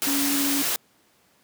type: tone in noise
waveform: sine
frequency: 280.4 Hz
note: C#4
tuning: 20 cents sharp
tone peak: -24 dBFS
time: 0.07-0.62 s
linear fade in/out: 0 ms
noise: white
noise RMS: -25 dBFS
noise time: 0.02-0.76 s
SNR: -2 dB
effects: pink hiss -61 dBFS RMS until 1.43 s + high-pass 150 Hz 12 dB/octave